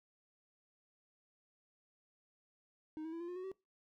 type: tone with pitch steps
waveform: triangle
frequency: 311.1 / 321.9 / 333 / 344.6 / 356.5 / 368.9 / 381.7 Hz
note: D#4 / E4 / E4 / F4 / F4 / F#4 / G4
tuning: 0 / -41 / +18 / -23 / +36 / -5 / -46 cents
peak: -39 dBFS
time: 2.97-3.516 s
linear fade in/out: 0 ms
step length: 78 ms
effects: noise-tail reverb RT60 0.2 s tail -21 dB re dry